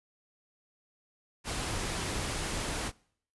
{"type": "noise", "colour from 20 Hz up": "pink", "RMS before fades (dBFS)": -34, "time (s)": [1.44, 2.92], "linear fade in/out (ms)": 50, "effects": ["noise-tail reverb RT60 0.6 s tail -24 dB re dry", "resampled to 24000 Hz"]}